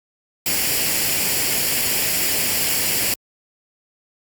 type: noise with comb filter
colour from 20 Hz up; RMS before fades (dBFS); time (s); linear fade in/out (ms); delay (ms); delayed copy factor
white; -20; 0.46-3.14; 2; 0.4; +0.55
effects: high-pass 60 Hz 12 dB/octave + Opus 48 kbps